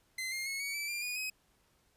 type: tone with pitch steps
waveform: sawtooth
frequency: 2059 / 2121 / 2184 / 2249 / 2316 / 2386 / 2457 / 2531 Hz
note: C7 / C7 / C#7 / C#7 / D7 / D7 / D#7 / D#7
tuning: -28 / +23 / -26 / +24 / -25 / +27 / -22 / +29 cents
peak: -32 dBFS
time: 0.18-1.3 s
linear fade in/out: 5 ms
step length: 140 ms
effects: pink hiss -71 dBFS RMS until 1.96 s + resampled to 32000 Hz